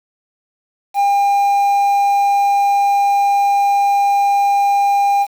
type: tone with quantisation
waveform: triangle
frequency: 803 Hz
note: G5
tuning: 41 cents sharp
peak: -9 dBFS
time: 0.94-5.27 s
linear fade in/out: 50 ms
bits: 6
effects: none